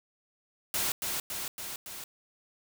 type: noise with echo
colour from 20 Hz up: white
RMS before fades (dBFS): -30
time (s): 0.74-0.92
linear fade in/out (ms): 2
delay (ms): 280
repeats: 4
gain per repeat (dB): -3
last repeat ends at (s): 2.04
effects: none